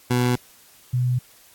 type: tone pair in turn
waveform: 20% pulse / sine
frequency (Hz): 123.47 / 124.76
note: B2 / B2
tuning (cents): 0 / +18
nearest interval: unison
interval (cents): 18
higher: second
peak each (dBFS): -13 / -18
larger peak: first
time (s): 0.1-0.36 / 0.93-1.19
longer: neither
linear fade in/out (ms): 10
effects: white hiss -52 dBFS RMS until 1.54 s + AAC 64 kbps